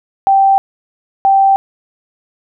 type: tone pair in turn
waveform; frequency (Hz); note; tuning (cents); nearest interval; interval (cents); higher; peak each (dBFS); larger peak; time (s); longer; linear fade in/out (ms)
sine; 781 / 781; G5 / G5; -7 / -7; unison; 0; neither; -6; neither; 0.27-0.58 / 1.25-1.56; neither; 0
effects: none